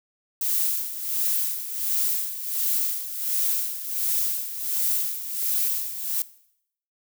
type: noise with tremolo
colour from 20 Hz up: violet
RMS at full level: -23 dBFS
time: 0.41-6.22 s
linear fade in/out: 2 ms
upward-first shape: sine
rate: 1.4 Hz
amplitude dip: 70%
effects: noise-tail reverb RT60 0.7 s tail -18 dB re dry